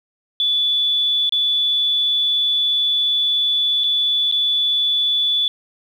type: tone with dropouts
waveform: sine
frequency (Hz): 3457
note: A7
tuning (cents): -31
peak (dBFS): -15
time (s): 0.4-5.48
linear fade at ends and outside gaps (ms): 1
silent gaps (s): 1.294-1.323 / 3.837-3.841 / 4.314-4.323
effects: 8-bit